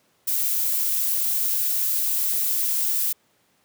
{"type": "noise", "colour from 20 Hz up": "violet", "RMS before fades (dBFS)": -23, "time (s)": [0.27, 3.13], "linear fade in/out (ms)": 10, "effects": ["pink hiss -64 dBFS RMS until 3.64 s", "high-pass 150 Hz 12 dB/octave"]}